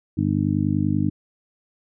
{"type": "harmonic tone", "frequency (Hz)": 50.2, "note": "G1", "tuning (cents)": 42, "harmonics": [2, 3, 4, 5, 6], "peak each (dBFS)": [-25, -25, -25, -25, -25], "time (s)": [0.17, 1.1], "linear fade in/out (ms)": 10, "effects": []}